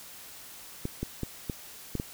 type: clicks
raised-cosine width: 3 ms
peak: -18 dBFS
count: 6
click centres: 0.854 / 1.03 / 1.233 / 1.498 / 1.953 / 1.999 s
effects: white hiss -47 dBFS RMS until 2.13 s